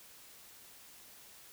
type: silence
effects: white hiss -56 dBFS RMS until 1.52 s